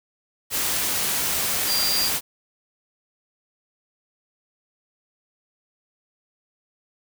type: tone in noise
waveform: sine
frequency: 4754 Hz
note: D8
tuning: 20 cents sharp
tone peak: -22 dBFS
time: 1.66-2.11 s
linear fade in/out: 50 ms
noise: white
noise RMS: -24 dBFS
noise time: 0.5-2.21 s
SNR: -1 dB
effects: none